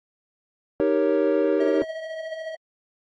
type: chord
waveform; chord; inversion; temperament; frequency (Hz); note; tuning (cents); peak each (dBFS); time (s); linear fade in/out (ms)
triangle; Eb dominant seventh; none; equal; 311.1 / 392 / 466.2 / 554.4; Eb4 / G4 / Bb4 / Db5; 0 / 0 / 0 / 0; -22; 0.8-1.82; 0
type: tone with tremolo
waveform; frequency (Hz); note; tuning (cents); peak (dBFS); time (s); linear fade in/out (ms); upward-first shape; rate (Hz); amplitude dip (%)
square; 641; E5; -49; -29; 1.6-2.55; 5; triangle; 14; 60
effects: low-pass 3000 Hz 12 dB/octave + AAC 32 kbps